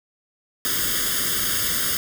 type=noise with comb filter; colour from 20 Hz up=white; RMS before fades=-23 dBFS; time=0.65-1.97 s; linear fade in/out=0 ms; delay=0.6 ms; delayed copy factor=+0.95; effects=none